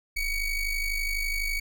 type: ring-modulated tone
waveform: square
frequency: 1136 Hz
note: C#6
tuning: 42 cents sharp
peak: -24 dBFS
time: 0.16-1.6 s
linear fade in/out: 10 ms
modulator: 1110 Hz
effects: none